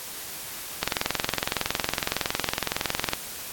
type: click train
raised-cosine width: 0.2 ms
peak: -6 dBFS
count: 51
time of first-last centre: 0.83-3.134 s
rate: 21.7 Hz
effects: white hiss -37 dBFS RMS until 3.52 s + AAC 64 kbps